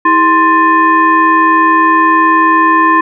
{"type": "tone with frequency modulation", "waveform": "sine", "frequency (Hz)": 1046.5, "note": "C6", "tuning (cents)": 0, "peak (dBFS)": -5, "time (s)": [0.05, 3.01], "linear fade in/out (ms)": 5, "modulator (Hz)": 724, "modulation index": 0.88, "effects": []}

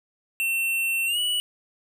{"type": "tone with pitch glide", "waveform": "square", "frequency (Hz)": [2700, 2944], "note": ["E7", "F#7"], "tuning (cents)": [41, -9], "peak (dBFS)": -23, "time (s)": [0.4, 1.4], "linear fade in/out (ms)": 0, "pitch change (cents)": 150, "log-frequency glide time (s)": [1.06, 1.19], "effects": []}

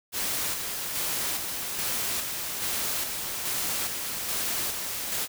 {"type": "noise with tremolo", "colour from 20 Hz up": "white", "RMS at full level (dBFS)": -29, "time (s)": [0.12, 5.28], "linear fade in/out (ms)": 50, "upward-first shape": "square", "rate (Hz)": 1.2, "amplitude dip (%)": 35, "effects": []}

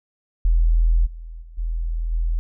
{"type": "tone with level steps", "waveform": "sine", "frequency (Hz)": 41.2, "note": "E1", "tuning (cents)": 0, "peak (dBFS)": [-13, -32, -38, -21, -18], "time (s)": [0.45, 2.39], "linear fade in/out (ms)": 0, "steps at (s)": [1.05, 1.41, 1.57, 2.11], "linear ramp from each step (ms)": 20, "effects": []}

